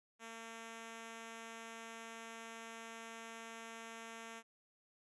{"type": "tone", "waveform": "5% pulse", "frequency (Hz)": 227.4, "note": "A#3", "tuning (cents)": -43, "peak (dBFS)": -37, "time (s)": [0.19, 4.43], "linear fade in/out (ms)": 50, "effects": ["resampled to 24000 Hz"]}